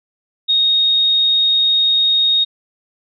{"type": "tone", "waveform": "sine", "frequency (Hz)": 3729, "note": "A#7", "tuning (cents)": 0, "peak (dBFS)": -11, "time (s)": [0.48, 2.45], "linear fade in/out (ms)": 20, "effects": []}